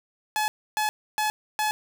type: tone bursts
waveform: sawtooth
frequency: 854 Hz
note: G#5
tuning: 48 cents sharp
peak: -19 dBFS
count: 4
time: 0.36-1.71 s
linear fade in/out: 0 ms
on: 120 ms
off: 290 ms
effects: none